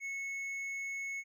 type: tone with hard clipping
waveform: sine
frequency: 2197 Hz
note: C#7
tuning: 16 cents flat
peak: -38 dBFS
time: 0-1.24 s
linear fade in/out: 50 ms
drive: 5 dB
effects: none